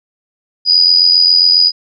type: tone with amplitude modulation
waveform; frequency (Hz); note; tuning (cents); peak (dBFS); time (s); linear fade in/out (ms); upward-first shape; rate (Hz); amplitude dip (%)
sine; 4931; D#8; -16; -3; 0.65-1.72; 50; sine; 87.4; 65
effects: none